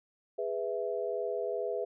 sine chord, E major, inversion first, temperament just, 412 / 494.4 / 659.3 Hz, G#4 / B4 / E5, -14 / +2 / 0 cents, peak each -35 / -35 / -36 dBFS, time 0.38-1.85 s, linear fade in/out 10 ms, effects none

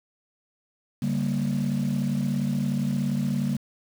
sine chord, G minor, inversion second, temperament equal with one note detuned, 143.06 / 196 / 233.1 Hz, D3 / G3 / Bb3, -45 / 0 / 0 cents, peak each -26 dBFS, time 1.02-3.57 s, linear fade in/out 5 ms, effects tanh soft clip ceiling -18 dBFS + 7-bit

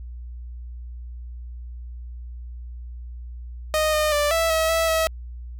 sawtooth tone with pitch steps, 619 / 611 / 588 / 658 / 643 / 655 / 645 Hz, D#5 / D#5 / D5 / E5 / E5 / E5 / E5, -9 / -32 / +2 / -3 / -43 / -11 / -38 cents, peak -15 dBFS, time 3.74-5.07 s, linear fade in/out 0 ms, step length 190 ms, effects added 60 Hz sine -33 dBFS peak until 5.59 s

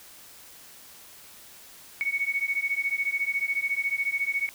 sine beating tone pair, 2217 / 2231 Hz, C#7 / C#7, 0 / +11 cents, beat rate 14 Hz, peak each -28 dBFS, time 2.01-4.49 s, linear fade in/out 0 ms, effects white hiss -49 dBFS RMS until 4.54 s

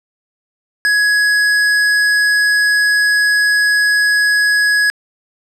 sine tone with hard clipping, 1674 Hz, G#6, 13 cents sharp, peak -12 dBFS, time 0.85-4.9 s, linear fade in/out 0 ms, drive 13 dB, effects low-pass 11000 Hz 12 dB/octave

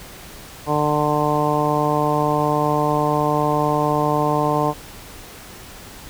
harmonic tone, 149.3 Hz, D3, 29 cents sharp, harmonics 1 / 2 / 3 / 4 / 5 / 6 / 7, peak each -24 / -24 / -24 / -24 / -24 / -24 / -24 dBFS, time 0.66-4.74 s, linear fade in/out 50 ms, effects pink hiss -39 dBFS RMS until 6.09 s

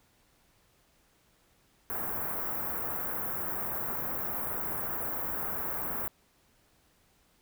white band-stop noise, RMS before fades -34 dBFS, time 1.9-6.08 s, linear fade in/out 0 ms, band 1500 to 15000 Hz, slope 24 dB/octave, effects pink hiss -67 dBFS RMS until 7.41 s

